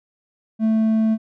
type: tone with hard clipping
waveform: sine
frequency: 220.6 Hz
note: A3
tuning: 5 cents sharp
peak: -16 dBFS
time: 0.59-1.18 s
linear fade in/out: 50 ms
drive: 3 dB
effects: none